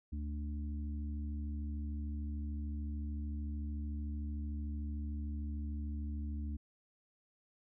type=harmonic tone; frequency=73.42 Hz; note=D2; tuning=in tune; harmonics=1 / 3 / 4; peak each=-37 / -46 / -50 dBFS; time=0.12-6.57 s; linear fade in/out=10 ms; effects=none